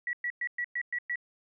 sine tone bursts, 1936 Hz, B6, 35 cents flat, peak -29 dBFS, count 7, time 0.07-1.157 s, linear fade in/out 2 ms, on 61 ms, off 110 ms, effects none

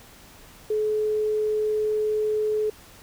sine tone, 427.8 Hz, A4, 49 cents flat, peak -21 dBFS, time 0.7-2.7 s, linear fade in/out 5 ms, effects pink hiss -49 dBFS RMS until 3.02 s

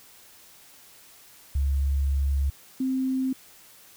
sine tone pair in turn, 69.3 / 261.6 Hz, C#2 / C4, 0 / 0 cents, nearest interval octave + major seventh, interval 2300 cents, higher second, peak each -21 / -23 dBFS, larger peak first, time 1.55-2.5 / 2.8-3.33 s, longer first, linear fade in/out 5 ms, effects white hiss -52 dBFS RMS until 3.96 s

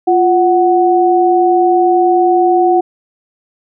sine tone pair together, 349.8 / 741.2 Hz, F4 / F#5, +3 / +3 cents, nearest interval octave + minor second, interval 1300 cents, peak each -10 dBFS, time 0.07-2.81 s, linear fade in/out 10 ms, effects none

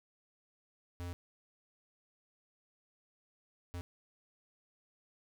square tone bursts at uneven times, 87.8 Hz, F2, 10 cents sharp, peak -40 dBFS, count 2, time 1-1.13 / 3.74-3.81 s, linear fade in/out 0 ms, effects none

